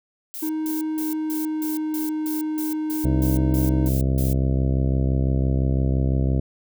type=noise bursts; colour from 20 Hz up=violet; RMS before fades=-33 dBFS; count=13; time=0.34-4.33 s; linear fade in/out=0 ms; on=150 ms; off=170 ms
type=tone with pitch glide; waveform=triangle; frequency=312.8 to 309.4 Hz; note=D#4 to D#4; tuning=+9 to -10 cents; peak=-21 dBFS; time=0.42-3.89 s; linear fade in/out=10 ms; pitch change=-19 cents; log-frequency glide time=0.77-2.06 s
type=harmonic tone; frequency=65.9 Hz; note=C2; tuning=13 cents sharp; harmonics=1 / 2 / 3 / 4 / 5 / 6 / 7 / 8 / 9 / 10; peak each=-21 / -22 / -29 / -29 / -33 / -36 / -39 / -38 / -41 / -40 dBFS; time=3.04-6.4 s; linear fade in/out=5 ms
effects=none